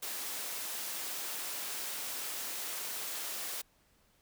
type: high-pass noise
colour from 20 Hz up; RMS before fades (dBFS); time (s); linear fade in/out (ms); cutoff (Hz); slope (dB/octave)
white; -39; 0.02-3.62; 10; 300; 12
effects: pink hiss -69 dBFS RMS until 4.21 s